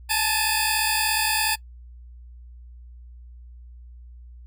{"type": "tone cluster", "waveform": "15% pulse", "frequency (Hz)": [853, 890, 2509, 4672], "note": ["G#5", "A5", "D#7", "D8"], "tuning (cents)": [46, 20, 14, -10], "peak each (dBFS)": -20, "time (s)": [0.09, 1.56], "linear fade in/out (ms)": 20, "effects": ["noise-tail reverb RT60 0.1 s tail -23 dB re dry", "added 60 Hz sine -41 dBFS peak until 4.46 s"]}